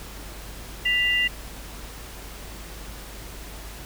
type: tone pair together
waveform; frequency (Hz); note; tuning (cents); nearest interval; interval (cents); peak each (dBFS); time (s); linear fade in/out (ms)
sine; 1975.5 / 2794; B6 / F7; 0 / 0; tritone; 600; -22; 0.85-1.28; 10
effects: added 50 Hz sine -39 dBFS peak until 3.85 s + pink hiss -41 dBFS RMS until 3.85 s